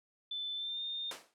sine tone with pitch glide, 3520 to 3636 Hz, A7 to A#7, 0 to -44 cents, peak -36 dBFS, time 0.31-1.11 s, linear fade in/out 5 ms, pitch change +56 cents, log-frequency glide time 0.55-0.82 s
pink noise with exponential decay, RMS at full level -38 dBFS, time 1.11-1.34 s, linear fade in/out 2 ms, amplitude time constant 49 ms
effects high-pass 400 Hz 12 dB/octave + low-pass 10000 Hz 12 dB/octave

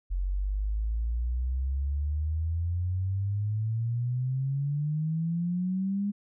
sine exponential sweep, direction up, 44.62 to 205.6 Hz, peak -26 dBFS, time 0.1-6.12 s, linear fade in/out 20 ms, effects none

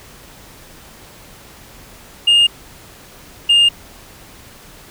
sine tone pair in turn, 2831 / 2821 Hz, F7 / F7, +23 / +17 cents, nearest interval unison, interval 6 cents, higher first, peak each -5 dBFS, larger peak neither, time 2.27-2.47 / 3.49-3.69 s, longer neither, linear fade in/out 10 ms, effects tanh soft clip ceiling -7 dBFS + pink hiss -41 dBFS RMS until 4.9 s

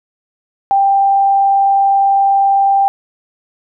sine tone with vibrato, 789 Hz, G5, 11 cents sharp, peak -8 dBFS, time 0.71-2.88 s, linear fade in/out 0 ms, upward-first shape square, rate 20 Hz, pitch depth 10 cents each way, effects none

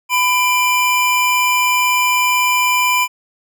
square tone pair together, 1000 / 2374 Hz, B5 / D7, +21 / +18 cents, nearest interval octave + minor third, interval 1497 cents, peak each -16 dBFS, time 0.09-3.08 s, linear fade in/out 50 ms, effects none

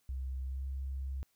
sine tone with pitch glide, 65.41 to 67.05 Hz, C2 to C2, 0 to +43 cents, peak -35 dBFS, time 0.09-1.23 s, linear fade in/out 0 ms, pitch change +43 cents, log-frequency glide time 0.44-0.64 s, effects white hiss -75 dBFS RMS until 1.35 s

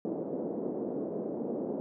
pink band-pass noise, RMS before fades -35 dBFS, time 0.05-1.8 s, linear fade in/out 0 ms, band 230 to 530 Hz, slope 24 dB/octave, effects none

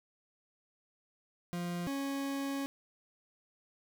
40% pulse tone pair in turn, 174.61 / 276 Hz, F3 / C#4, 0 / -7 cents, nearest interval minor sixth, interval 793 cents, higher second, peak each -34 / -33 dBFS, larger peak second, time 1.53-1.87 / 1.87-2.66 s, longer second, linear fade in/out 0 ms, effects none

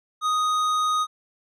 sine tone with tanh clipping, 1246 Hz, D#6, 2 cents sharp, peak -22 dBFS, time 0.21-1.07 s, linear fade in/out 50 ms, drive 13 dB, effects none

